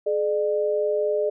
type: tone pair together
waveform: sine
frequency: 424.3 / 600 Hz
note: G#4 / D5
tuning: +37 / +37 cents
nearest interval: tritone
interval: 600 cents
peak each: -23 dBFS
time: 0.06-1.3 s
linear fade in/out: 10 ms
effects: none